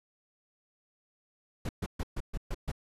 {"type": "noise bursts", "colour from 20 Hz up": "brown", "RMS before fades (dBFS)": -33, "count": 7, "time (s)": [1.65, 2.717], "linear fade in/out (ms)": 5, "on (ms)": 41, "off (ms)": 130, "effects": ["resampled to 32000 Hz"]}